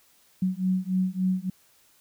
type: beating tone pair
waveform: sine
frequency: 184.2 / 187.7 Hz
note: F#3 / F#3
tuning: -7 / +25 cents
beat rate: 3.5 Hz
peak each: -26 dBFS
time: 0.42-1.5 s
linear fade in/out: 5 ms
effects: white hiss -61 dBFS RMS until 2 s